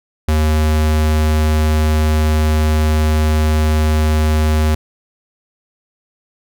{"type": "tone", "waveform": "square", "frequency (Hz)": 77.3, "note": "D#2", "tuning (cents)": -11, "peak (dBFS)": -12, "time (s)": [0.28, 4.75], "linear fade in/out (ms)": 5, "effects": []}